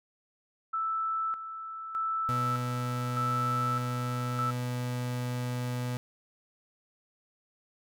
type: tone with tremolo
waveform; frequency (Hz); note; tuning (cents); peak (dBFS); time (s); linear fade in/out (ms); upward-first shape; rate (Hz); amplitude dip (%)
sine; 1318.5; E6; 0; -28; 0.73-4.51; 10; square; 0.82; 65
type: tone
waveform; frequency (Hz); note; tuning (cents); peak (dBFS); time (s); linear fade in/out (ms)
35% pulse; 123.8; B2; +5; -29; 2.29-5.97; 0
effects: none